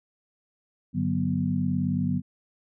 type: harmonic tone with a mistuned harmonic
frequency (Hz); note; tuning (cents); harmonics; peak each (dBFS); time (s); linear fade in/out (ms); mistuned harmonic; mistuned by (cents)
49; G1; 0; 2 / 3 / 4 / 5; -32 / -29 / -27 / -28; 0.93-2.22; 50; 4; -86
effects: none